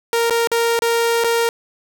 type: tone with dropouts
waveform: sawtooth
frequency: 464.8 Hz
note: A#4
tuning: 5 cents flat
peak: -11 dBFS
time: 0.13-1.49 s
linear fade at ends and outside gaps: 1 ms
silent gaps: 0.298-0.307 / 0.473-0.516 / 0.791-0.821 / 1.239-1.244 s
effects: none